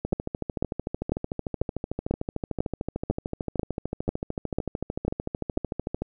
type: two click trains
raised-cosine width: 2 ms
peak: -15 / -10 dBFS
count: 81 / 12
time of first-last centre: 0.05-6.02 / 0.13-5.576 s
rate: 13.4 / 2.02 Hz
effects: none